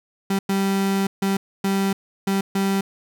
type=tone bursts at uneven times; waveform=35% pulse; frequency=195.3 Hz; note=G3; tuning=6 cents flat; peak=-17 dBFS; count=6; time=0.3-0.39 / 0.49-1.07 / 1.22-1.37 / 1.64-1.93 / 2.27-2.41 / 2.55-2.81 s; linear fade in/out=5 ms; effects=none